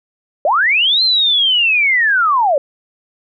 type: linear two-way sweep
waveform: sine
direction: up then down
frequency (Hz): 533 to 4186 to 533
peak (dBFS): -10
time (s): 0.45-2.58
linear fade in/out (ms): 2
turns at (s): 1.03
effects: none